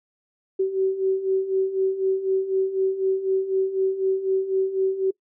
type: beating tone pair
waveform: sine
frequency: 379.5 / 383.5 Hz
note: F#4 / G4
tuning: +44 / -38 cents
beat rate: 4 Hz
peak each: -26 / -21 dBFS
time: 0.59-5.11 s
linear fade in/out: 10 ms
effects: noise-tail reverb RT60 0.1 s tail -22 dB re dry